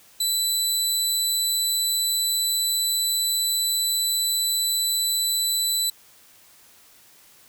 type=tone; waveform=20% pulse; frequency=3985 Hz; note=B7; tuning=15 cents sharp; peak=-15 dBFS; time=0.2-5.9 s; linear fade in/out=5 ms; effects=white hiss -53 dBFS RMS until 7.48 s